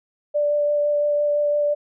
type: tone with vibrato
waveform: sine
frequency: 587.3 Hz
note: D5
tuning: in tune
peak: -17 dBFS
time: 0.34-1.75 s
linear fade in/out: 20 ms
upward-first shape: sine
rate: 5.9 Hz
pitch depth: 9 cents each way
effects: none